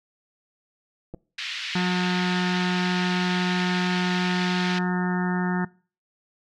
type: clicks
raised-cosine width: 2 ms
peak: -24 dBFS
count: 2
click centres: 1.139 / 1.145 s
type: band-pass noise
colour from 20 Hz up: pink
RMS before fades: -32 dBFS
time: 1.38-4.79 s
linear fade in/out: 5 ms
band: 1900 to 4400 Hz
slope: 24 dB/octave
type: harmonic tone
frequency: 180.6 Hz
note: F#3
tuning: 42 cents flat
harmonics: 1 / 2 / 4 / 5 / 6 / 7 / 8 / 9 / 10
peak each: -22 / -32 / -36 / -33 / -44 / -38 / -36 / -38 / -36 dBFS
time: 1.75-5.65 s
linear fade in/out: 5 ms
effects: noise-tail reverb RT60 0.4 s tail -23 dB re dry